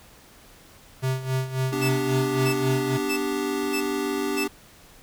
square tone with tremolo, 130.81 Hz, C3, in tune, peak -22 dBFS, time 1.02-2.98 s, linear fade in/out 20 ms, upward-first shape sine, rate 3.7 Hz, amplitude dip 75%
square chord, G major, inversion first, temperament equal, 246.9 / 293.7 / 392 Hz, B3 / D4 / G4, 0 / 0 / 0 cents, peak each -33 / -29 / -28 dBFS, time 1.72-4.48 s, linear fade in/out 10 ms
sawtooth tone bursts, 2637 Hz, E7, in tune, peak -23 dBFS, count 5, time 1.81-4.45 s, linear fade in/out 20 ms, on 88 ms, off 550 ms
effects pink hiss -51 dBFS RMS until 5.02 s

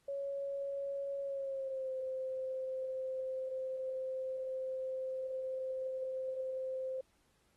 sine tone with pitch glide, 556 to 521.8 Hz, C#5 to C5, +5 to -5 cents, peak -36 dBFS, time 0.08-7.01 s, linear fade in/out 5 ms, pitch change -110 cents, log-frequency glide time 1.22-1.91 s, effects pink hiss -74 dBFS RMS until 7.56 s + AAC 32 kbps

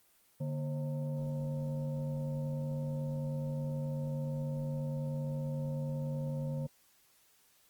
sine tone with frequency modulation, 147.3 Hz, D3, 6 cents sharp, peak -33 dBFS, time 0.4-6.67 s, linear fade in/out 10 ms, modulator 384 Hz, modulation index 0.7, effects white hiss -67 dBFS RMS until 7.69 s + Opus 24 kbps

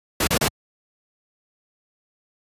pink noise bursts, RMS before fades -19 dBFS, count 3, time 0.2-0.483 s, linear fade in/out 5 ms, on 73 ms, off 32 ms, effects high-pass 80 Hz 12 dB/octave + resampled to 32000 Hz

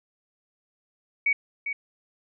sine tone with echo, 2251 Hz, C#7, 26 cents sharp, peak -19 dBFS, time 1.26-1.33 s, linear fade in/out 5 ms, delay 400 ms, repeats 1, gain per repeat -8 dB, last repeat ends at 1.73 s, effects none

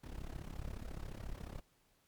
brown noise with amplitude modulation, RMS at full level -41 dBFS, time 0.03-1.61 s, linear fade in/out 10 ms, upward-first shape sine, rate 34.2 Hz, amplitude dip 85%, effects pink hiss -73 dBFS RMS until 2.07 s + MP3 96 kbps

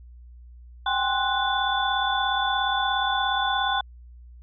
sine tone cluster, 770 / 807 / 1048 / 1479 / 3479 Hz, G5 / G#5 / C6 / F#6 / A7, -31 / -50 / +2 / -1 / -20 cents, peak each -28 dBFS, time 0.86-3.81 s, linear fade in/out 5 ms, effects added 60 Hz sine -43 dBFS peak until 4.42 s

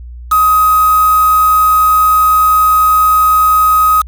sine tone with quantisation, 1259 Hz, D#6, 20 cents sharp, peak -6 dBFS, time 0.31-4.02 s, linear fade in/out 10 ms, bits 3, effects added 60 Hz sine -26 dBFS peak until 4.07 s

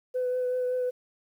sine tone with vibrato, 502 Hz, B4, 28 cents sharp, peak -24 dBFS, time 0.14-0.91 s, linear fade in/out 20 ms, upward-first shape triangle, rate 5.3 Hz, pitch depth 18 cents each way, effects tanh soft clip ceiling -22 dBFS + 10-bit

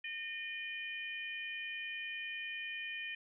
harmonic tone, 610 Hz, D#5, 34 cents flat, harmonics 3 / 4 / 5, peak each -44 / -42 / -47 dBFS, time 0.04-3.15 s, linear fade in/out 5 ms, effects none

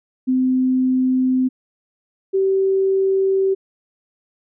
sine tone pair in turn, 257.3 / 385.5 Hz, C4 / G4, -29 / -29 cents, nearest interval perfect fifth, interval 700 cents, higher second, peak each -14 dBFS, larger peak neither, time 0.27-1.49 / 2.33-3.55 s, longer neither, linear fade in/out 20 ms, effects none

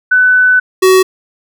sine / square tone pair in turn, 1500 / 375 Hz, F#6 / F#4, +23 / +23 cents, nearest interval 2 octaves, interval 2400 cents, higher first, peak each -5 dBFS, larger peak neither, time 0.11-0.6 / 0.82-1.03 s, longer first, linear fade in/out 10 ms, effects none

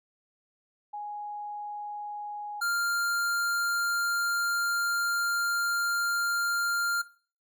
sine / square tone pair in turn, 830.6 / 1396.9 Hz, G#5 / F6, 0 / 0 cents, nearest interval major sixth, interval 900 cents, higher second, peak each -34 / -27 dBFS, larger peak second, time 0.93-2.61 / 2.61-7.02 s, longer second, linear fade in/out 10 ms, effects noise-tail reverb RT60 0.4 s tail -17 dB re dry

